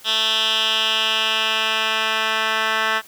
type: tone with band-pass filter sweep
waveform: 10% pulse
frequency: 220 Hz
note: A3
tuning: in tune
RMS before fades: -20 dBFS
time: 0.04-3.02 s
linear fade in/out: 50 ms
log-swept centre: 3400 to 2000 Hz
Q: 3.3
effects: white hiss -46 dBFS RMS until 3.07 s + high-pass 100 Hz 12 dB/octave